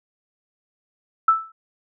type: tone with exponential decay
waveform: sine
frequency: 1318.5 Hz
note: E6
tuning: in tune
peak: -9 dBFS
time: 1.28-1.52 s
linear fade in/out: 5 ms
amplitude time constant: 51 ms
effects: none